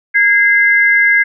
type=tone pair together; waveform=sine; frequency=1640.2 / 2068 Hz; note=G#6 / C7; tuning=-22 / -21 cents; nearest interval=major third; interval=401 cents; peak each=-10 dBFS; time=0.14-1.24 s; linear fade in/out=20 ms; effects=none